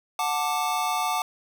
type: chord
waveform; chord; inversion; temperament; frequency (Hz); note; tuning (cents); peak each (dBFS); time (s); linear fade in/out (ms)
square; D major; first; just; 734.2 / 881 / 1174.7; F#5 / A5 / D6; -14 / +2 / 0; -29; 0.19-1.22; 2
effects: none